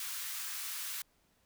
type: high-pass noise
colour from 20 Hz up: white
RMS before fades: -40 dBFS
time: 0-1.02 s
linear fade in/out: 2 ms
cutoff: 1100 Hz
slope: 24 dB/octave
effects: pink hiss -72 dBFS RMS until 1.45 s